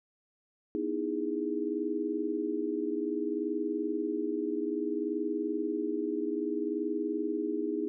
sine chord, E major seventh, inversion second, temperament just, 247.2 / 309 / 329.6 / 412 Hz, B3 / D#4 / E4 / G#4, +2 / -12 / 0 / -14 cents, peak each -39 / -33 / -36 / -34 dBFS, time 0.75-7.88 s, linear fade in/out 0 ms, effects none

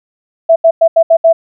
sine tone bursts at uneven times, 659.3 Hz, E5, in tune, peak -3 dBFS, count 6, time 0.49-0.56 / 0.64-0.71 / 0.81-0.88 / 0.96-1.03 / 1.1-1.17 / 1.24-1.33 s, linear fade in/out 10 ms, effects none

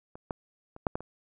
clicks, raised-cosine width 1 ms, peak -30 / -18 / -30 / -11 / -16 / -28 dBFS, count 6, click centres 0.155 / 0.308 / 0.764 / 0.868 / 0.955 / 1.006 s, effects none

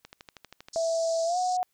click train, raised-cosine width 0.2 ms, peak -26 dBFS, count 9, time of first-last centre 0.05-0.685 s, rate 12.6 Hz
pink band-pass noise, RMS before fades -41 dBFS, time 0.73-1.57 s, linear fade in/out 5 ms, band 4500 to 7600 Hz, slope 48 dB/octave
sine tone with pitch glide, 659.3 to 731.5 Hz, E5 to F#5, 0 to -20 cents, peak -24 dBFS, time 0.76-1.63 s, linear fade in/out 0 ms, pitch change +180 cents, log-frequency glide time 1.25-1.38 s
effects white hiss -74 dBFS RMS until 1.73 s

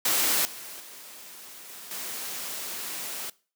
white noise with level steps, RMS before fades -24 / -41 / -45 / -43 / -35 dBFS, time 0.05-3.3 s, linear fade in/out 5 ms, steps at 0.45 / 0.8 / 1.69 / 1.91 s, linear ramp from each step 2 ms, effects noise-tail reverb RT60 0.4 s tail -22 dB re dry + high-pass 200 Hz 12 dB/octave

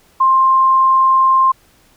sine tone, 1055 Hz, C6, 14 cents sharp, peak -8 dBFS, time 0.2-1.52 s, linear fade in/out 10 ms, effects pink hiss -52 dBFS RMS until 1.96 s

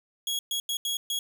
sawtooth tone bursts at uneven times, 3322 Hz, G#7, in tune, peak -24 dBFS, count 5, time 0.27-0.39 / 0.51-0.6 / 0.69-0.77 / 0.85-0.97 / 1.1-1.19 s, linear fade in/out 2 ms, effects none

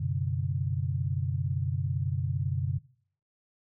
sine tone cluster, 93.2 / 125.7 / 143.5 Hz, F#2 / B2 / D3, +13 / +31 / -40 cents, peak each -31 dBFS, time 0-2.79 s, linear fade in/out 10 ms, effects noise-tail reverb RT60 0.6 s tail -23 dB re dry

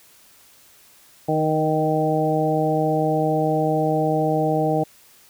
harmonic tone with a mistuned harmonic, 155.56 Hz, D#3, in tune, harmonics 1 / 2 / 3 / 4 / 5, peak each -24 / -24 / -24 / -24 / -24 dBFS, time 1.28-4.84 s, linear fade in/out 10 ms, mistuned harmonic 3, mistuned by +17 cents, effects white hiss -52 dBFS RMS until 5.29 s

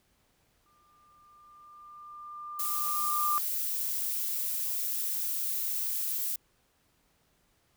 sine tone with exponential growth, 1196 Hz, D6, 31 cents sharp, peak -25 dBFS, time 0.66-3.38 s, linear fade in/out 0 ms, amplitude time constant 590 ms
violet noise, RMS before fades -32 dBFS, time 2.59-6.36 s, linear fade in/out 5 ms
effects pink hiss -70 dBFS RMS until 7.76 s

